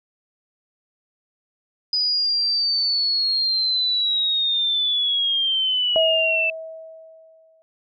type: linear sweep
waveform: sine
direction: down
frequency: 4978 to 2637 Hz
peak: -18 dBFS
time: 1.93-6.5 s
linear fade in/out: 2 ms
type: tone with exponential decay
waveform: sine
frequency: 645 Hz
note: E5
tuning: 38 cents flat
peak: -15 dBFS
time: 5.96-7.62 s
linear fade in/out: 0 ms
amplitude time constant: 360 ms
effects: none